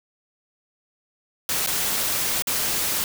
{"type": "noise with dropouts", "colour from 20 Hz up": "white", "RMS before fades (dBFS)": -24, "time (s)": [1.49, 3.04], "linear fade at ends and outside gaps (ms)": 1, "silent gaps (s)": [[1.663, 1.672], [2.422, 2.471]], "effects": []}